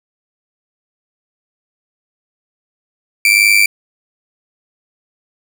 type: tone with amplitude modulation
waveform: 40% pulse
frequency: 2342 Hz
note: D7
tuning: 5 cents flat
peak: -4 dBFS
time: 3.25-3.66 s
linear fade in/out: 2 ms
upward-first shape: sine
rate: 102 Hz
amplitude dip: 70%
effects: none